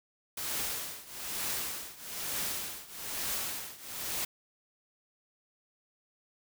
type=noise with tremolo; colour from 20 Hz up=white; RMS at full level=-33 dBFS; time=0.37-4.25 s; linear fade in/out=5 ms; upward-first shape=triangle; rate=1.1 Hz; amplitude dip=90%; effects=none